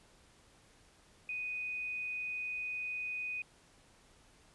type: tone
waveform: sine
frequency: 2489 Hz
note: D#7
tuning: in tune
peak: -36 dBFS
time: 1.29-3.42 s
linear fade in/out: 2 ms
effects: pink hiss -64 dBFS RMS until 4.54 s + resampled to 24000 Hz